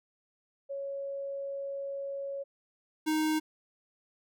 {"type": "tone pair in turn", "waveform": ["sine", "square"], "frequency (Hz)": [554.4, 311.1], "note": ["C#5", "D#4"], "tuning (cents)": [0, 0], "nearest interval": "minor seventh", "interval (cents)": 1000, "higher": "first", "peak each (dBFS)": [-34, -27], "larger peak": "second", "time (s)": [[0.69, 2.44], [3.06, 3.4]], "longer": "first", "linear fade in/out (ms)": 20, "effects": []}